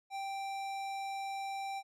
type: tone with tanh clipping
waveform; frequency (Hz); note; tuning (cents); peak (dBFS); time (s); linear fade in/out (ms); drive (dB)
sine; 784; G5; 0; -39; 0.1-1.83; 50; 18
effects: none